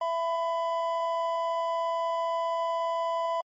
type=tone pair together; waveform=triangle; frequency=667.4 / 1000 Hz; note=E5 / B5; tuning=+21 / +21 cents; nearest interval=perfect fifth; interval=700 cents; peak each=-27 / -27 dBFS; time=0.01-3.41 s; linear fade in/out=5 ms; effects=MP3 32 kbps